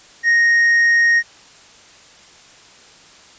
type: tone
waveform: triangle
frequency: 1864.7 Hz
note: A#6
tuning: in tune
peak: -9 dBFS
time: 0.23-1.23 s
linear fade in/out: 50 ms
effects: white hiss -45 dBFS RMS until 3.38 s + resampled to 16000 Hz